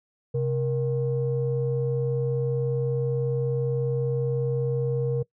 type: tone pair together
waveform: sine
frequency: 131.76 / 470 Hz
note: C3 / A#4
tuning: +12 / +14 cents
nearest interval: octave + minor seventh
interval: 2202 cents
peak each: -24 / -25 dBFS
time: 0.34-5.23 s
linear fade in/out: 10 ms
effects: noise-tail reverb RT60 0.1 s tail -22 dB re dry + tanh soft clip ceiling -16 dBFS